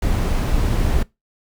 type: noise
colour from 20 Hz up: brown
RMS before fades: -18 dBFS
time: 0.02-1.03 s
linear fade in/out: 5 ms
effects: noise-tail reverb RT60 0.2 s tail -22 dB re dry